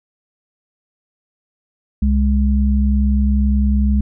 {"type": "tone pair together", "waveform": "sine", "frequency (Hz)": [65.4, 207.6], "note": ["C2", "G#3"], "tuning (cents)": [0, 0], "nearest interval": "octave + minor sixth", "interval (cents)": 2000, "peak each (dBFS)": [-13, -17], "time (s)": [2.02, 4.01], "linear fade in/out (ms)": 5, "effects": []}